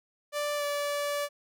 sawtooth tone with pitch glide, 587 to 578.6 Hz, D5 to D5, -1 to -26 cents, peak -25 dBFS, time 0.32-1.29 s, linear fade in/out 50 ms, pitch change -25 cents, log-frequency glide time 0.56-0.64 s, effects none

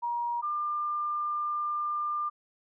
sine tone pair in turn, 950 / 1196.9 Hz, A#5 / D6, +33 / +32 cents, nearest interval major third, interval 399 cents, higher second, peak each -28 dBFS, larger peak neither, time 0.02-0.42 / 0.42-2.3 s, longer second, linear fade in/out 20 ms, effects none

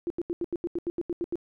sine tone bursts, 344.6 Hz, F4, 23 cents flat, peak -26 dBFS, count 12, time 0.07-1.356 s, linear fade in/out 0 ms, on 32 ms, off 82 ms, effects none

